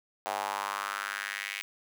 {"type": "tone with high-pass filter sweep", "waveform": "square", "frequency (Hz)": 50, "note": "G1", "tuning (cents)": 35, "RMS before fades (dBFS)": -35, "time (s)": [0.26, 1.62], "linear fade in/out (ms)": 0, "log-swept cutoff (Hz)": [730, 2300], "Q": 3.2, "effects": []}